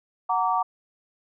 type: chord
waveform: sine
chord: Gb augmented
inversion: none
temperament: just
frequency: 740 / 925 / 1156.2 Hz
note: Gb5 / Bb5 / D6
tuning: 0 / -14 / -27 cents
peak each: -25 dBFS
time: 0.29-0.63 s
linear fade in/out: 10 ms
effects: none